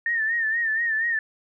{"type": "tone with vibrato", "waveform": "sine", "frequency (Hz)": 1813, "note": "A#6", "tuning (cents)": -49, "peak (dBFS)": -21, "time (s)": [0.06, 1.19], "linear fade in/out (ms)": 2, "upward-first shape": "sine", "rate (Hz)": 4.2, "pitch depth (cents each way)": 70, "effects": []}